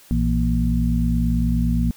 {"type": "harmonic tone with a mistuned harmonic", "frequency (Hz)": 58.7, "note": "A#1", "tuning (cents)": 13, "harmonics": [1, 2, 3, 4], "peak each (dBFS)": [-20, -26, -23, -22], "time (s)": [0.11, 1.91], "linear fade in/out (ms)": 0, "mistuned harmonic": 3, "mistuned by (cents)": -94, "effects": ["white hiss -49 dBFS RMS until 1.96 s"]}